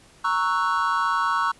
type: chord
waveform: triangle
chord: F# dominant seventh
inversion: first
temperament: equal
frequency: 932.3 / 1108.7 / 1318.5 / 1480 Hz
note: A#5 / C#6 / E6 / F#6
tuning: 0 / 0 / 0 / 0 cents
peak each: -25 / -22 / -24 / -26 dBFS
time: 0.24-1.52 s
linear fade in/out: 10 ms
effects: pink hiss -53 dBFS RMS until 1.59 s + resampled to 24000 Hz